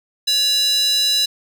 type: tone with high-pass filter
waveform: square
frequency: 565 Hz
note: C#5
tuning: 33 cents sharp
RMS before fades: -17 dBFS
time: 0.27-1.26 s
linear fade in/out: 10 ms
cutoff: 4000 Hz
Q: 4.9
effects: none